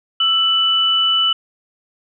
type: tone pair together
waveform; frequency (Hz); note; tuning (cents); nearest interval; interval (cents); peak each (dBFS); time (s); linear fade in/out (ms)
sine; 1327.4 / 2980; E6 / F#7; +12 / +12; octave + major second; 1400; -22 / -13; 0.2-1.33; 5
effects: none